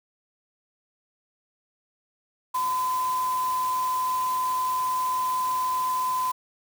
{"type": "tone in noise", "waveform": "sine", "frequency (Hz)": 1017, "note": "C6", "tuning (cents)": -50, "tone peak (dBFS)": -23, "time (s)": [2.54, 6.32], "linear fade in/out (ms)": 10, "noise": "white", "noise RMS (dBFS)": -39, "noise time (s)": [2.54, 6.32], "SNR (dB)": 13, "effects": []}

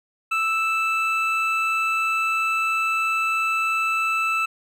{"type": "tone pair together", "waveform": "triangle", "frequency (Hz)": [1318.5, 2637], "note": ["E6", "E7"], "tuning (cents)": [0, 0], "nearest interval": "octave", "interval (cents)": 1200, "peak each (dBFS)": -21, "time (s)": [0.31, 4.46], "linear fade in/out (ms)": 10, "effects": []}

